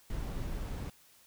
brown noise, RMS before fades -37 dBFS, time 0.1-0.9 s, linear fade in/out 2 ms, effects white hiss -62 dBFS RMS until 1.26 s

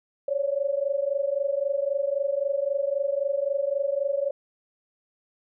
sine tone pair together, 548 / 571.8 Hz, C#5 / D5, -20 / -46 cents, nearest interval minor second, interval 74 cents, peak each -26 dBFS, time 0.28-4.31 s, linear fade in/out 5 ms, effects none

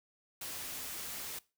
white noise, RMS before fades -42 dBFS, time 0.41-1.39 s, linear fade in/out 5 ms, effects noise-tail reverb RT60 0.3 s tail -21 dB re dry

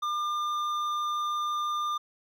triangle tone with hard clipping, 1201 Hz, D6, 38 cents sharp, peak -29 dBFS, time 0.02-1.98 s, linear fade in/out 10 ms, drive 11 dB, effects none

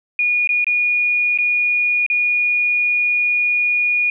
sine tone with dropouts, 2445 Hz, D#7, 31 cents flat, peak -14 dBFS, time 0.19-4.1 s, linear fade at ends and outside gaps 2 ms, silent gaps 0.474-0.491 / 0.644-0.667 / 1.376-1.386 / 2.064-2.1 s, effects none

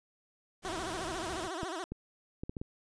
pink noise, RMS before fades -43 dBFS, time 0.62-1.5 s, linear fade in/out 50 ms
15% pulse tone with vibrato, 349.2 Hz, F4, in tune, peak -30 dBFS, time 0.65-1.84 s, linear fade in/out 0 ms, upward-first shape sine, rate 14 Hz, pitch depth 180 cents each way
clicks, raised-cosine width 3 ms, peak -25 dBFS, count 6, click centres 1.632 / 1.92 / 2.435 / 2.495 / 2.568 / 2.615 s
effects resampled to 22050 Hz

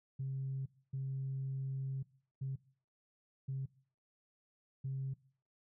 sine tone bursts at uneven times, 134.3 Hz, C3, 46 cents sharp, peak -35 dBFS, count 5, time 0.19-0.66 / 0.93-2.03 / 2.41-2.56 / 3.48-3.66 / 4.84-5.14 s, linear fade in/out 10 ms, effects noise-tail reverb RT60 0.5 s tail -21 dB re dry + tanh soft clip ceiling -32 dBFS

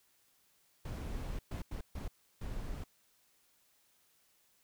brown noise bursts at uneven times, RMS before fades -40 dBFS, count 5, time 0.85-1.39 / 1.51-1.62 / 1.71-1.81 / 1.95-2.08 / 2.41-2.84 s, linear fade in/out 5 ms, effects white hiss -71 dBFS RMS until 4.63 s

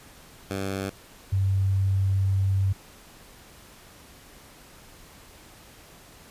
10% pulse / sine tone pair in turn, 97.1 / 96.66 Hz, G2 / G2, -16 / -24 cents, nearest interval unison, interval 8 cents, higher first, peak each -20 dBFS, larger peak neither, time 0.5-0.9 / 1.32-2.73 s, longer second, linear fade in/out 10 ms, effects pink hiss -50 dBFS RMS until 6.3 s + resampled to 32000 Hz

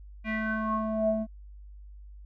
square tone with low-pass filter sweep, 218.6 Hz, A3, 11 cents flat, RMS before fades -29 dBFS, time 0.24-1.27 s, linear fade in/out 50 ms, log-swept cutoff 2300 to 490 Hz, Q 7.8, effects added 50 Hz sine -44 dBFS peak until 2.25 s

